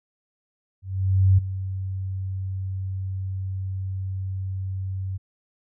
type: tone with ADSR envelope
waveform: sine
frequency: 95.1 Hz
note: F#2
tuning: 48 cents sharp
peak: -12 dBFS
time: 0.82-5.18 s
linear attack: 560 ms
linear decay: 11 ms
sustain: -14 dB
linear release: 18 ms
effects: none